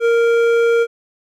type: tone with hard clipping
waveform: sine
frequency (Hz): 465.4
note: A#4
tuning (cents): -3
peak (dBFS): -13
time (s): 0-0.87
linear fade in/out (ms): 50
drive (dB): 10
effects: none